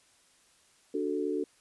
sine chord, D major, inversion none, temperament equal, 293.7 / 370 / 440 Hz, D4 / F#4 / A4, 0 / 0 / 0 cents, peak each -33 dBFS, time 0.94-1.44 s, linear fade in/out 5 ms, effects white hiss -64 dBFS RMS until 1.6 s + resampled to 24000 Hz

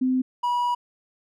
sine / triangle tone pair in turn, 257.1 / 970.7 Hz, C4 / B5, -30 / -30 cents, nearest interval octave + major seventh, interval 2300 cents, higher second, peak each -19 dBFS, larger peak neither, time 0.01-0.22 / 0.43-0.75 s, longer second, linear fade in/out 10 ms, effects none

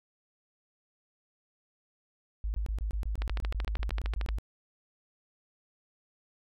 sine tone bursts, 52.4 Hz, G#1, 16 cents sharp, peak -29 dBFS, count 16, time 2.44-4.385 s, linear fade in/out 0 ms, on 100 ms, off 23 ms
click train, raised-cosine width 0.3 ms, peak -20 dBFS, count 15, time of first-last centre 3.22-4.289 s, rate 13.1 Hz
effects none

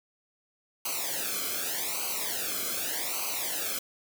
white noise with flanger, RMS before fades -32 dBFS, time 0.85-3.79 s, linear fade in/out 5 ms, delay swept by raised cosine 0.56 to 1.1 ms, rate 0.84 Hz, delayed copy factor -0.95, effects none

